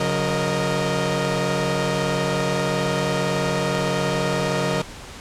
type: tone cluster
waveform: sawtooth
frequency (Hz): 140.4 / 182 / 466.8 / 619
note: C#3 / F#3 / A#4 / D#5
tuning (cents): +22 / -28 / +2 / -9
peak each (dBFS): -22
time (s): 0-4.82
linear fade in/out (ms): 5
effects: pink hiss -38 dBFS RMS until 5.2 s + low-pass 8000 Hz 12 dB/octave